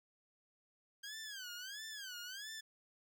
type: tone with vibrato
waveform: 15% pulse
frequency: 1590 Hz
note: G6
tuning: 24 cents sharp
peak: -39 dBFS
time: 1.03-2.61 s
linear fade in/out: 10 ms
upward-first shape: sine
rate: 1.5 Hz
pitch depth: 190 cents each way
effects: none